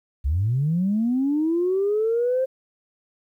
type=linear sweep; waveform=sine; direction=up; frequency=62 to 530 Hz; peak=-18 dBFS; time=0.24-2.46 s; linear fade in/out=20 ms; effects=tanh soft clip ceiling -14 dBFS + 10-bit